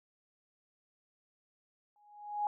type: tone with exponential growth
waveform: sine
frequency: 830.6 Hz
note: G#5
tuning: in tune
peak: -27 dBFS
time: 1.96-2.47 s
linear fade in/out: 1 ms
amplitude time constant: 110 ms
effects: none